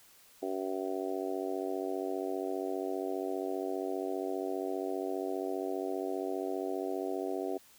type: harmonic tone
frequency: 95 Hz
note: F#2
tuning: 46 cents sharp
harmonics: 3 / 4 / 5 / 6 / 7 / 8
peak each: -39 / -36 / -41 / -45 / -40 / -44 dBFS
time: 0.42-7.58 s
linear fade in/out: 10 ms
effects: white hiss -60 dBFS RMS until 7.78 s